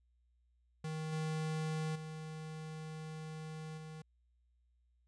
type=tone with level steps; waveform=square; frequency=157 Hz; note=D#3; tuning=16 cents sharp; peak=-39 / -36 / -44 / -47 dBFS; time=0.84-4.02 s; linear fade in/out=5 ms; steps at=1.12 / 1.95 / 3.77 s; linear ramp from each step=10 ms; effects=added 60 Hz sine -70 dBFS peak until 5.07 s + resampled to 22050 Hz